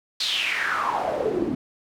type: noise with band-pass filter sweep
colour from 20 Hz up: pink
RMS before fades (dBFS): -25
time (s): 0.2-1.55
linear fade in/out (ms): 5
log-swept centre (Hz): 4300 to 250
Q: 5.1
effects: none